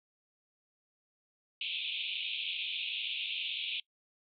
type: band-pass noise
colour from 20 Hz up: white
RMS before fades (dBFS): -37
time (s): 1.61-3.8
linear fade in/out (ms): 2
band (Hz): 2400 to 3700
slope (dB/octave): 96
effects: noise-tail reverb RT60 0.1 s tail -24 dB re dry